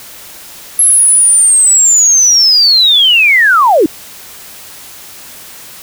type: linear sweep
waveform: sine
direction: down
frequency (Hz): 11175 to 274.2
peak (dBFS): -4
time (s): 0.79-3.86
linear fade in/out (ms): 2
effects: white hiss -32 dBFS RMS until 5.82 s